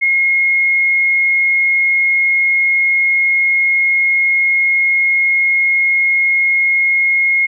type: tone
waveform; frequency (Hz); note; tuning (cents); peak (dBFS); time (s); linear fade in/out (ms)
sine; 2154; C7; +50; -10; 0.01-7.47; 20
effects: none